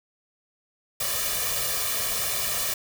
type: noise with comb filter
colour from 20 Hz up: white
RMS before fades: -27 dBFS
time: 1-2.74 s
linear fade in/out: 5 ms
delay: 1.7 ms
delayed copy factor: +1
effects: none